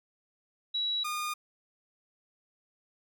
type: tone pair in turn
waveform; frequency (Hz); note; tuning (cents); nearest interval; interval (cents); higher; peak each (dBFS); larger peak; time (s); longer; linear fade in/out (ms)
sine / sawtooth; 3900 / 1218.9; B7 / D#6; -23 / -36; octave + minor sixth; 2013; first; -28; neither; 0.74-1.04 / 1.04-1.34; neither; 10
effects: none